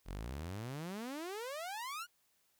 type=exponential sweep; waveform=sawtooth; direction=up; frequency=41.06 to 1480 Hz; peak=-37 dBFS; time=0.05-2.07 s; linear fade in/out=50 ms; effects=white hiss -75 dBFS RMS until 2.59 s